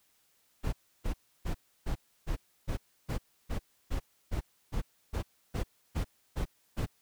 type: noise bursts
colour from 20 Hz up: brown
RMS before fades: -31 dBFS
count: 16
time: 0.63-6.864 s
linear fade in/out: 20 ms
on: 99 ms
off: 310 ms
effects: white hiss -70 dBFS RMS until 7.01 s